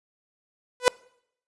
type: tone with exponential growth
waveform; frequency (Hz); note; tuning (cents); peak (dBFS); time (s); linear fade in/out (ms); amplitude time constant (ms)
sawtooth; 497.7; B4; +13; -7; 0.8-0.88; 0; 17
effects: noise-tail reverb RT60 0.7 s tail -25 dB re dry + resampled to 24000 Hz